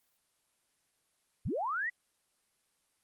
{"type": "linear sweep", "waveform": "sine", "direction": "up", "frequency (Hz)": [47, 2004], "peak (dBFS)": -31, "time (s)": [1.45, 1.9], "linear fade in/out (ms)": 10, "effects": ["white hiss -75 dBFS RMS until 3.03 s", "Opus 24 kbps"]}